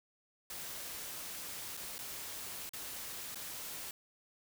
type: noise with dropouts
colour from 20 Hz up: white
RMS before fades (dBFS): -44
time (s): 0.5-3.91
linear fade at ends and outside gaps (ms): 2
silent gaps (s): 1.769-1.773 / 1.982-1.989 / 2.693-2.734 / 3.347-3.356
effects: none